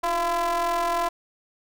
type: ring-modulated tone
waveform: square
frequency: 166.3 Hz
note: E3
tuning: 16 cents sharp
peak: -20 dBFS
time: 0.03-1.09 s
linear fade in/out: 10 ms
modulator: 853 Hz
effects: none